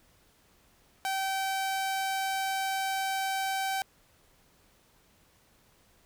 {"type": "tone", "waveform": "sawtooth", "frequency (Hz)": 772, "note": "G5", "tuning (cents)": -27, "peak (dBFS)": -25, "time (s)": [1.05, 3.82], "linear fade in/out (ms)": 0, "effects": ["pink hiss -64 dBFS RMS until 6.05 s"]}